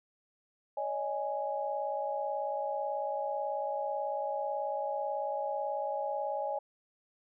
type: chord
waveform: sine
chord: C# suspended second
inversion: none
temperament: equal with one note detuned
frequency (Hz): 564.1 / 622.3 / 830.6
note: C#5 / D#5 / G#5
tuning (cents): +30 / 0 / 0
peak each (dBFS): -36 / -37 / -35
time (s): 0.77-6.59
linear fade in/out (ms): 5
effects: none